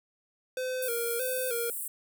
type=tone with vibrato; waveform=square; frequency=490.1 Hz; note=B4; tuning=13 cents flat; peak=-31 dBFS; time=0.57-1.7 s; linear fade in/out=2 ms; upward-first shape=square; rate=1.6 Hz; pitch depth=74 cents each way
type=high-pass noise; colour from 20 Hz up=pink; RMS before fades=-36 dBFS; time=0.82-1.88 s; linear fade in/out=5 ms; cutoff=8000 Hz; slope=96 dB/octave
effects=none